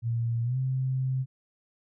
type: tone with pitch glide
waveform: sine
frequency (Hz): 116.54 to 130.81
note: A#2 to C3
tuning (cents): 0 to 0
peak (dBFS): -25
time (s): 0.02-1.26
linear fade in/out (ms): 50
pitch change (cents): +200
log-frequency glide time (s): 0.43-0.57
effects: none